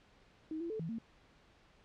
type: tone with pitch steps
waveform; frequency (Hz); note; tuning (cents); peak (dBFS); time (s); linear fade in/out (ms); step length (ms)
sine; 315 / 337.3 / 438 / 163.7 / 227.4; D#4 / E4 / A4 / E3 / A#3; +21 / +40 / -8 / -12 / -43; -37; 0.51-0.985; 2; 95
effects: pink hiss -65 dBFS RMS until 1.84 s + low-pass 4000 Hz 12 dB/octave